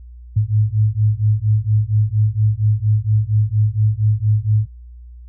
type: beating tone pair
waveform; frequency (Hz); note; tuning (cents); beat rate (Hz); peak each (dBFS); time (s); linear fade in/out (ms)
sine; 104.9 / 109.2; G#2 / A2; +18 / -13; 4.3; -16; 0.36-4.67; 10
effects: added 60 Hz sine -35 dBFS peak until 5.28 s